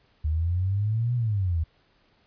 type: exponential two-way sweep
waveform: sine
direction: up then down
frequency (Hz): 74.8 to 123.9 to 77.7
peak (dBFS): -22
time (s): 0.24-1.64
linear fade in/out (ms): 10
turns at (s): 1.15
effects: pink hiss -64 dBFS RMS until 2.26 s + resampled to 11025 Hz